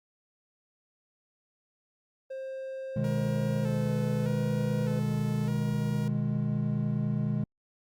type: tone with pitch glide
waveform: triangle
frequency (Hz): 530 to 501.7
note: C5 to B4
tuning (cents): +22 to +27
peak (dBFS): -33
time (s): 2.3-5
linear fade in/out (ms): 10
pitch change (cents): -95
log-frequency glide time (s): 3.61-3.96
type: chord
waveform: triangle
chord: G# minor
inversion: first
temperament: equal with one note detuned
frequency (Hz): 123.47 / 153.16 / 207.7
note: B2 / D#3 / G#3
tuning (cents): 0 / -27 / 0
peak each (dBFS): -29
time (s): 2.96-7.44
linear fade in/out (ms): 5
type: tone with vibrato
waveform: sawtooth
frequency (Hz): 455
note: A#4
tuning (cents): -42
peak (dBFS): -37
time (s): 3.04-6.08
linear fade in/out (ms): 2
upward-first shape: square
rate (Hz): 0.82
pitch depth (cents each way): 74
effects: Opus 48 kbps